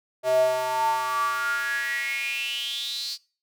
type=tone with high-pass filter sweep; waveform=square; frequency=128 Hz; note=C3; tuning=38 cents flat; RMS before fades=-26 dBFS; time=0.23-3.18 s; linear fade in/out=50 ms; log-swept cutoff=570 to 4600 Hz; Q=9.2; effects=noise-tail reverb RT60 0.4 s tail -24 dB re dry